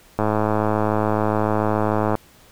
click train, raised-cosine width 1 ms, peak -6 dBFS, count 211, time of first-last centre 0.19-2.153 s, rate 107 Hz, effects pink hiss -51 dBFS RMS until 2.51 s

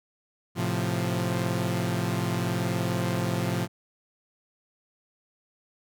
sawtooth chord, F major, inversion first, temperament equal, 110 / 130.81 / 174.61 Hz, A2 / C3 / F3, 0 / 0 / 0 cents, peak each -26 / -27 / -25 dBFS, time 0.55-3.68 s, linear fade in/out 50 ms, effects none

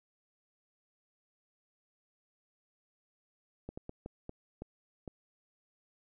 slowing click train, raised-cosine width 2 ms, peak -28 dBFS, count 7, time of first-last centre 3.69-5.078 s, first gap 85 ms, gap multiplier 1.4, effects none

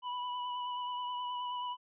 square tone with vibrato, 987 Hz, B5, 1 cent flat, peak -36 dBFS, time 0.02-1.77 s, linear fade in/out 50 ms, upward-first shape sine, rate 9.4 Hz, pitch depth 19 cents each way, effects resampled to 8000 Hz

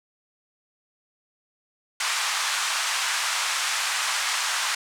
pink band-pass noise, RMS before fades -26 dBFS, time 2-4.75 s, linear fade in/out 5 ms, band 980 to 9000 Hz, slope 24 dB/octave, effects none

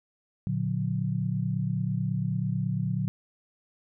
sine chord, Bb augmented, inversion none, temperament just, 116.54 / 145.68 / 182.1 Hz, Bb2 / D3 / F#3, 0 / -14 / -27 cents, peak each -30 dBFS, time 0.47-3.08 s, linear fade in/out 0 ms, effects none

